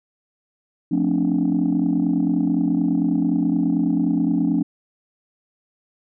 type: chord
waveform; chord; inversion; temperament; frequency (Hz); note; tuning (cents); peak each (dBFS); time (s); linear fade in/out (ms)
sine; D minor seventh; first; just; 176.2 / 220.2 / 264.3 / 293.7; F3 / A3 / C4 / D4; +16 / +2 / +18 / 0; -22 / -23 / -21 / -20; 0.91-4.63; 10
effects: tanh soft clip ceiling -11 dBFS